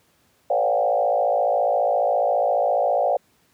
sine tone with frequency modulation, 644 Hz, E5, 41 cents flat, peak -17 dBFS, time 0.5-3.17 s, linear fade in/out 5 ms, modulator 54.6 Hz, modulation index 2.5, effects pink hiss -62 dBFS RMS until 3.53 s + high-pass 80 Hz 12 dB/octave

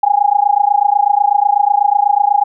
sine tone with amplitude modulation, 818 Hz, G#5, 26 cents flat, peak -5 dBFS, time 0.03-2.44 s, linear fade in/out 5 ms, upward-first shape sine, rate 28.1 Hz, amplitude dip 95%, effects none

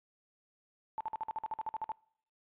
sine tone bursts, 880 Hz, A5, in tune, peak -33 dBFS, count 13, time 0.98-1.918 s, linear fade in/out 0 ms, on 26 ms, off 50 ms, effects noise-tail reverb RT60 0.6 s tail -25 dB re dry + resampled to 8000 Hz

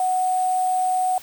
sine tone with sample-and-hold, 740 Hz, F#5, in tune, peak -18 dBFS, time 0-1.18 s, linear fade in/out 2 ms, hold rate 8820 Hz, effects white hiss -43 dBFS RMS until 1.22 s

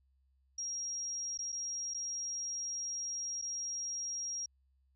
sine tone with dropouts, 5630 Hz, F8, 13 cents sharp, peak -36 dBFS, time 0.58-4.46 s, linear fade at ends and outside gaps 5 ms, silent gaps 1.376-1.388 / 1.521-1.525 / 1.939-1.944 / 3.416-3.422 s, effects added 66 Hz sine -69 dBFS peak until 4.95 s

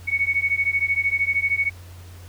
sine beating tone pair, 2217 / 2230 Hz, C#7 / C#7, 0 / +10 cents, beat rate 13 Hz, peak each -22 dBFS, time 0.07-1.7 s, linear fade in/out 20 ms, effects added 89 Hz sine -39 dBFS peak until 2.28 s + pink hiss -49 dBFS RMS until 2.28 s

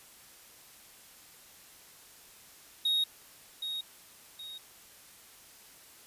triangle tone with echo, 3756 Hz, A#7, 12 cents sharp, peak -24 dBFS, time 2.85-3.04 s, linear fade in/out 5 ms, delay 770 ms, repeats 2, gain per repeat -8 dB, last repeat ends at 4.58 s, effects white hiss -55 dBFS RMS until 6.06 s + resampled to 32000 Hz

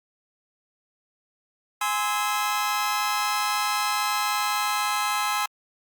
sawtooth chord, Ab augmented, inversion none, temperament just, 830.6 / 1038.3 / 1297.8 Hz, Ab5 / C6 / E6, 0 / -14 / -27 cents, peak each -24 dBFS, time 1.81-5.46 s, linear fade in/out 5 ms, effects Opus 48 kbps

